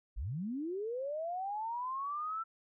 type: linear sweep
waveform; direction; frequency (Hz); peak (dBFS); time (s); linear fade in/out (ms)
sine; up; 38.63 to 1347; -35; 0.16-2.44; 20
effects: none